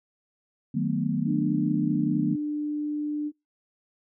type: chord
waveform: sine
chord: B dominant seventh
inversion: first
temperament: just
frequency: 154.34 / 185.21 / 222.2 / 246.9 Hz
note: D#3 / F#3 / A3 / B3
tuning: -14 / +2 / +17 / 0 cents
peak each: -29 dBFS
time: 0.74-2.36 s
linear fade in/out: 10 ms
type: tone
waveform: sine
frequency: 297.7 Hz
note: D4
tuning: 24 cents sharp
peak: -26 dBFS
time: 1.25-3.32 s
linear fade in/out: 50 ms
effects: noise-tail reverb RT60 0.2 s tail -26 dB re dry